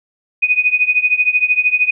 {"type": "tone with tremolo", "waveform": "sine", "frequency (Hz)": 2489, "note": "D#7", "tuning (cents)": 0, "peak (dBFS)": -7, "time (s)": [0.42, 1.91], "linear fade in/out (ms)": 10, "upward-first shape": "triangle", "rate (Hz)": 13, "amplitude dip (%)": 95, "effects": []}